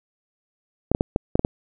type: clicks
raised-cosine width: 2 ms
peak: -5 dBFS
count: 7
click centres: 0.916 / 0.949 / 1.009 / 1.161 / 1.355 / 1.394 / 1.449 s
effects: none